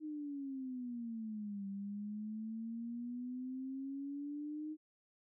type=exponential two-way sweep; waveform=sine; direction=down then up; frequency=311.1 to 196 to 311.1 Hz; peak=-40 dBFS; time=0-4.77 s; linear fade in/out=50 ms; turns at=1.67 s; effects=none